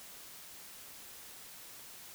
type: silence
effects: white hiss -51 dBFS RMS until 2.14 s